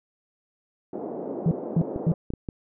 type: band-pass noise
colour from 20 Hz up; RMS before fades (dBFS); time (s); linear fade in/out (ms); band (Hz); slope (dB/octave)
pink; -33; 0.93-2.14; 2; 240 to 630; 24
type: tone bursts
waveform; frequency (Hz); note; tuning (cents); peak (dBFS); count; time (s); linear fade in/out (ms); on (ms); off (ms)
sine; 164.81; E3; 0; -17; 3; 1.46-2.119; 2; 53; 250
type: clicks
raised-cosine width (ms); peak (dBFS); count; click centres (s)
3; -18; 4; 1.961 / 2.304 / 2.337 / 2.488
effects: none